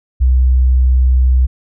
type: tone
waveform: sine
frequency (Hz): 63.6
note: C2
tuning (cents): -48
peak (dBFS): -7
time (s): 0.2-1.47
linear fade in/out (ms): 20
effects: none